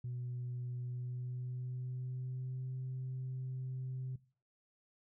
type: tone with pitch glide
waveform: sine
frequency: 123.47 to 129.31 Hz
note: B2 to C3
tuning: 0 to -20 cents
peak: -37 dBFS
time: 0.04-4.16 s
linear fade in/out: 5 ms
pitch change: +80 cents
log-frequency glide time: 0.83-2.74 s
effects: noise-tail reverb RT60 0.4 s tail -20 dB re dry + tanh soft clip ceiling -35 dBFS